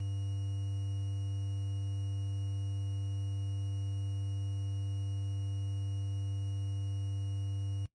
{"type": "tone with quantisation", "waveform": "triangle", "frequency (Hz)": 98.8, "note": "G2", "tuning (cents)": 14, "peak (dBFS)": -31, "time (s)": [0, 7.86], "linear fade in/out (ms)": 5, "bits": 9, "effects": ["noise-tail reverb RT60 0.1 s tail -17 dB re dry", "MP3 48 kbps"]}